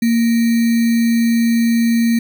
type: tone with sample-and-hold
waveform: sine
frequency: 231.4 Hz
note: A#3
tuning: 13 cents flat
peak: -11 dBFS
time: 0.02-2.19 s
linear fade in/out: 5 ms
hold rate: 2100 Hz
effects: none